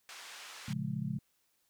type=band-pass noise; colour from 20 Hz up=pink; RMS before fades=-49 dBFS; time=0.09-0.73 s; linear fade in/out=0 ms; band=1200 to 7300 Hz; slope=12 dB/octave
type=chord; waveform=sine; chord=Bb minor seventh; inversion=none; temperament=just; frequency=116.54 / 139.85 / 174.81 / 209.8 Hz; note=Bb2 / Db3 / F3 / Ab3; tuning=0 / +16 / +2 / +18 cents; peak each=-42 / -37 / -39 / -39 dBFS; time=0.68-1.19 s; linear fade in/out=5 ms
effects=white hiss -75 dBFS RMS until 1.69 s